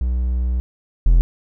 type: tone pair in turn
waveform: triangle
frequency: 61.74 / 41.75 Hz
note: B1 / E1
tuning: 0 / +23 cents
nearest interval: perfect fifth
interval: 677 cents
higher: first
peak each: -15 / -7 dBFS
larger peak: second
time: 0.01-0.6 / 1.06-1.21 s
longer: first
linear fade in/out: 0 ms
effects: none